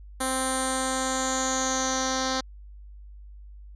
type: tone with low-pass filter sweep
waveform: 10% pulse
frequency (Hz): 261.6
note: C4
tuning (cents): 0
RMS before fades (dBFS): -27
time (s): 0.2-2.41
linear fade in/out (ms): 10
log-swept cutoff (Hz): 10000 to 5200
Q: 6.4
effects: added 50 Hz sine -42 dBFS peak until 3.75 s